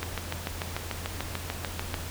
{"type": "click train", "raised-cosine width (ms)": 0.3, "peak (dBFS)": -14, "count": 14, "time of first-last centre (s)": [0.03, 1.942], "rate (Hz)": 6.8, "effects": ["added 85 Hz sine -38 dBFS peak until 2.1 s", "pink hiss -39 dBFS RMS until 2.1 s"]}